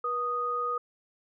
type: tone pair together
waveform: sine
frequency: 483.5 / 1241.1 Hz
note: B4 / D#6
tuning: -37 / -5 cents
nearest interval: octave + major third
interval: 1632 cents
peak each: -35 / -28 dBFS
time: 0.04-0.78 s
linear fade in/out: 5 ms
effects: none